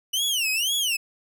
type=tone with vibrato; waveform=sawtooth; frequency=2920 Hz; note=F#7; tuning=24 cents flat; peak=-19 dBFS; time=0.13-0.97 s; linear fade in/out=10 ms; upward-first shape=sine; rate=2 Hz; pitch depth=250 cents each way; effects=none